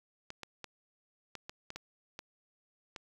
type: clicks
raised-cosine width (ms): 0.2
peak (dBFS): -25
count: 9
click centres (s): 0.304 / 0.433 / 0.643 / 1.353 / 1.495 / 1.704 / 1.76 / 2.191 / 2.962
effects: 9-bit